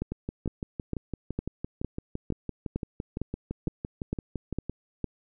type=two click trains; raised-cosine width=3 ms; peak=-16 / -19 dBFS; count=12 / 28; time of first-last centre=0.02-5.043 / 0.12-4.696 s; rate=2.19 / 5.9 Hz; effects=none